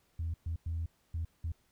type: tone bursts at uneven times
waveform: sine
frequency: 82.41 Hz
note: E2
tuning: in tune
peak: -31 dBFS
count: 5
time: 0.19-0.34 / 0.46-0.56 / 0.66-0.86 / 1.14-1.25 / 1.44-1.52 s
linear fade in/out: 5 ms
effects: tanh soft clip ceiling -29 dBFS + pink hiss -72 dBFS RMS until 1.71 s